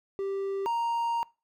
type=tone pair in turn; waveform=triangle; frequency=392 / 932.3 Hz; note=G4 / A#5; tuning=0 / 0 cents; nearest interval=octave + minor third; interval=1500 cents; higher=second; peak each=-27 / -24 dBFS; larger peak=second; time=0.19-0.66 / 0.66-1.23 s; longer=second; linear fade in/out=0 ms; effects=noise-tail reverb RT60 0.3 s tail -23 dB re dry